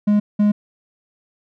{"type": "tone bursts at uneven times", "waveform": "triangle", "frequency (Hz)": 207.7, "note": "G#3", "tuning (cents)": 0, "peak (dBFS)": -10, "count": 2, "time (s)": [[0.07, 0.2], [0.39, 0.52]], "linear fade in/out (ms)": 10, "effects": []}